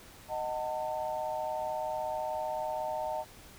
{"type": "chord", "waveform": "sine", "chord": "D# diminished", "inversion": "none", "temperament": "just", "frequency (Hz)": [622.3, 746.7, 896], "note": ["D#5", "F#5", "A5"], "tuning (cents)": [0, 16, 31], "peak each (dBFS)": [-35, -38, -36], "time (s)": [0.28, 3.25], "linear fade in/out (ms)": 50, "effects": ["pink hiss -53 dBFS RMS until 3.58 s"]}